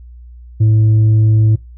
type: tone with tanh clipping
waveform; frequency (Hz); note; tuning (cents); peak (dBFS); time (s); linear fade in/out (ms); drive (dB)
triangle; 109; A2; -16; -8; 0.6-1.56; 10; 8
effects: noise-tail reverb RT60 0.2 s tail -23 dB re dry + added 60 Hz sine -33 dBFS peak until 1.77 s